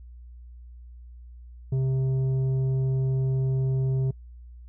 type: tone with tanh clipping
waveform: sine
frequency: 132.1 Hz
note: C3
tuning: 17 cents sharp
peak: -23 dBFS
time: 1.72-4.11 s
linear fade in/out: 5 ms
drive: 7 dB
effects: noise-tail reverb RT60 0.1 s tail -25 dB re dry + added 60 Hz sine -42 dBFS peak until 4.68 s